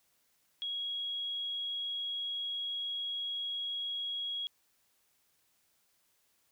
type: tone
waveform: sine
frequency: 3311 Hz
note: G#7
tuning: 6 cents flat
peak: -34 dBFS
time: 0.62-4.47 s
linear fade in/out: 0 ms
effects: white hiss -73 dBFS RMS until 6.51 s